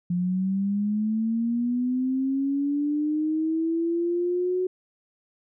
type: linear sweep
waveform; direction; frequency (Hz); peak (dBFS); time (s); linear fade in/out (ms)
sine; up; 174.61 to 370; -22; 0.1-4.67; 5
effects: none